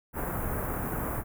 pink band-stop noise, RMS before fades -32 dBFS, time 0.13-1.24 s, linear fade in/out 50 ms, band 1600 to 12000 Hz, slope 24 dB/octave, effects none

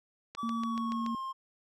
click train, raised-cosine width 0.2 ms, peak -25 dBFS, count 6, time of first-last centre 0.35-1.063 s, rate 7.01 Hz
triangle tone with pitch glide, 1150 to 1060.7 Hz, D6 to C6, -37 to +23 cents, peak -33 dBFS, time 0.37-1.33 s, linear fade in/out 20 ms, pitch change -140 cents, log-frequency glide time 0.52-1.2 s
sine tone, 230.3 Hz, A#3, 21 cents flat, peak -32 dBFS, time 0.43-1.15 s, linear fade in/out 2 ms
effects none

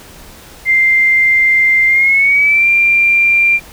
sine tone with pitch glide, 2093 to 2377 Hz, C7 to D7, 0 to +20 cents, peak -7 dBFS, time 0.65-3.6 s, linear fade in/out 50 ms, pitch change +220 cents, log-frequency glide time 1.88-2.68 s, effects pink hiss -37 dBFS RMS until 3.72 s

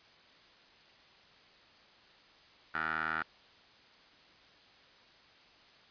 15% pulse tone with band-pass filter, 79.7 Hz, D#2, 42 cents sharp, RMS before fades -35 dBFS, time 2.74-3.23 s, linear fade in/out 10 ms, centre 1500 Hz, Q 7, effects white hiss -60 dBFS RMS until 5.9 s + resampled to 11025 Hz

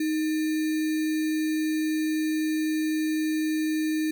sine tone with sample-and-hold, 311.9 Hz, D#4, 4 cents sharp, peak -23 dBFS, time 0-4.11 s, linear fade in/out 5 ms, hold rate 2100 Hz, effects none

